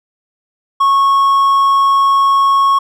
triangle tone, 1100 Hz, C#6, 14 cents flat, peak -6 dBFS, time 0.8-2.79 s, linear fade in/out 10 ms, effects none

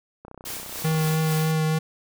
click train, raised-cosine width 1 ms, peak -27 dBFS, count 29, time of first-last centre 0.25-1.139 s, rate 31.5 Hz
white noise with tremolo, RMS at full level -33 dBFS, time 0.45-1.52 s, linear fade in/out 5 ms, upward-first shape sine, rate 3.6 Hz, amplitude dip 50%
square tone with vibrato, 157.7 Hz, D#3, 24 cents sharp, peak -21 dBFS, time 0.84-1.79 s, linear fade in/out 10 ms, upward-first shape triangle, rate 3.4 Hz, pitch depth 15 cents each way
effects none

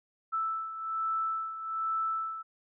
sine beating tone pair, 1318.5 / 1319.7 Hz, E6 / E6, 0 / +2 cents, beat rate 1.2 Hz, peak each -31 / -37 dBFS, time 0.32-2.43 s, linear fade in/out 20 ms, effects none

